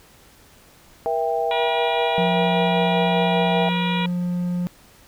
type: chord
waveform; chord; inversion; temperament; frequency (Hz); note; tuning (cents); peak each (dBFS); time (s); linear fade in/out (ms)
sine; E diminished; second; just; 474.7 / 659.3 / 791.1; Bb4 / E5 / G5; +31 / 0 / +16; -24; 1.06-3.69; 0
type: harmonic tone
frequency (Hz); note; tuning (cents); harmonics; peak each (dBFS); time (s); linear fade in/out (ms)
479.8; A#4; +50; 1 / 2 / 3 / 4 / 5 / 6 / 7 / 8; -33 / -27 / -36 / -35 / -29 / -35 / -32 / -34; 1.51-4.06; 2
type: tone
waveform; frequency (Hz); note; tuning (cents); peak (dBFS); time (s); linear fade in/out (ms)
triangle; 177.2; F3; +25; -19; 2.18-4.67; 0
effects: pink hiss -51 dBFS RMS until 5.07 s